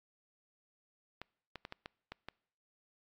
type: clicks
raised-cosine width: 0.3 ms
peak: -27 dBFS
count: 7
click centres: 1.216 / 1.557 / 1.651 / 1.724 / 1.859 / 2.12 / 2.286 s
effects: noise-tail reverb RT60 0.7 s tail -26 dB re dry + AAC 64 kbps